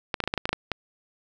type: clicks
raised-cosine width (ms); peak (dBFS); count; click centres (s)
0.3; -9; 10; 0.142 / 0.203 / 0.239 / 0.276 / 0.339 / 0.377 / 0.455 / 0.492 / 0.53 / 0.717
effects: none